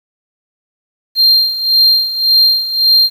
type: tone with tremolo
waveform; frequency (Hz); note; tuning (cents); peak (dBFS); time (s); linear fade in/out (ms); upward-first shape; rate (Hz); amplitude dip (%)
triangle; 4186; C8; 0; -4; 1.15-3.1; 50; sine; 1.8; 75
effects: 7-bit